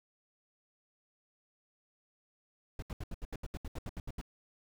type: noise bursts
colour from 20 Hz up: brown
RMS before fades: -39 dBFS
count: 14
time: 2.79-4.214 s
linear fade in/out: 2 ms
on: 33 ms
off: 74 ms
effects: none